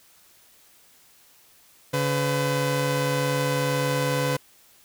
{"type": "tone pair together", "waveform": "sawtooth", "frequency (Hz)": [141.5, 504.2], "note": ["C#3", "B4"], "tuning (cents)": [36, 36], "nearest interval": "octave + minor seventh", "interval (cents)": 2200, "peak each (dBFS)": -21, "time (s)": [1.93, 4.37], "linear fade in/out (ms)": 10, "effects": ["white hiss -56 dBFS RMS until 4.84 s"]}